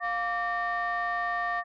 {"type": "tone cluster", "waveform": "sine", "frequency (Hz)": [704, 1163, 1824], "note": ["F5", "D6", "A#6"], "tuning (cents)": [14, -17, -38], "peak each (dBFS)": -30, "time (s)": [0, 1.64], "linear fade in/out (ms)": 50, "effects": ["tanh soft clip ceiling -22 dBFS"]}